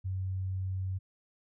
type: tone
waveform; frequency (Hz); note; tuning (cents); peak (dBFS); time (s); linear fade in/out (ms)
sine; 94.2; F#2; +32; -31; 0.04-0.99; 20
effects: none